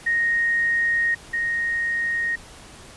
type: tone pair in turn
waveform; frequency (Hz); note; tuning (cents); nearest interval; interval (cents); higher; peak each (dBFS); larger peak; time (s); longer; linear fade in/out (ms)
sine; 1864.7 / 1864.7; A#6 / A#6; 0 / 0; unison; 0; neither; -18 / -21; first; 0.06-1.15 / 1.33-2.36; first; 10
effects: pink hiss -44 dBFS RMS until 2.96 s + resampled to 24000 Hz